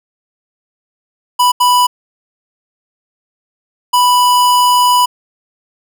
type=tone bursts at uneven times; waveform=square; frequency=987.8 Hz; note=B5; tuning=in tune; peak=-8 dBFS; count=3; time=1.39-1.52 / 1.6-1.87 / 3.93-5.06 s; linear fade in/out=10 ms; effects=none